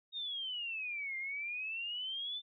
sine exponential two-way sweep, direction down then up, 3742 to 2093 to 3571 Hz, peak -37 dBFS, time 0.12-2.42 s, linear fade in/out 50 ms, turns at 1.17 s, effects none

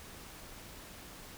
silence, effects pink hiss -50 dBFS RMS until 1.37 s

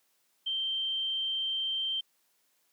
sine tone, 3136 Hz, G7, in tune, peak -29 dBFS, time 0.46-2.01 s, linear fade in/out 10 ms, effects white hiss -72 dBFS RMS until 2.72 s + high-pass 200 Hz 12 dB/octave

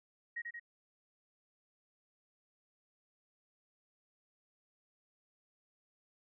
sine tone with echo, 1887 Hz, A#6, 21 cents sharp, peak -37 dBFS, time 0.36-0.42 s, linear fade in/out 10 ms, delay 89 ms, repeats 2, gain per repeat -3 dB, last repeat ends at 0.598 s, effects none

